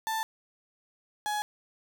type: tone pair in turn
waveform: 35% pulse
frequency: 886 / 839.2 Hz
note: A5 / G#5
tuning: +12 / +18 cents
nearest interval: minor second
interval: 94 cents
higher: first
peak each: -27 dBFS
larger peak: neither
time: 0.07-0.23 / 1.26-1.42 s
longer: neither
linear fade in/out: 0 ms
effects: none